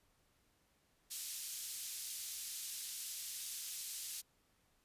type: band-pass noise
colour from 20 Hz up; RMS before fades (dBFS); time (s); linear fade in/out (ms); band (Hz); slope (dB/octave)
white; -45; 1.1-4.22; 20; 3900 to 12000; 12
effects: pink hiss -75 dBFS RMS until 4.84 s + resampled to 32000 Hz